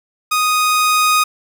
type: tone with level ramp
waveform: sawtooth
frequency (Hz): 1244.5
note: D#6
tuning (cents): 0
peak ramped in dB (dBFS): -10 to -7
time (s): 0.31-1.24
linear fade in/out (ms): 10
effects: none